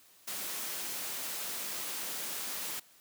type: high-pass noise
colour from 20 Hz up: white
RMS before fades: -38 dBFS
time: 0.27-2.8 s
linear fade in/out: 10 ms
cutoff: 160 Hz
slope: 12 dB/octave
effects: white hiss -61 dBFS RMS until 3 s + high-pass 100 Hz 12 dB/octave